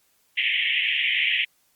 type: band-pass noise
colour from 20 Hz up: white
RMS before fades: -23 dBFS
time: 0.37-1.45 s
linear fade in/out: 10 ms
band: 1900 to 3200 Hz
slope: 96 dB/octave
effects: white hiss -65 dBFS RMS until 1.75 s + Opus 48 kbps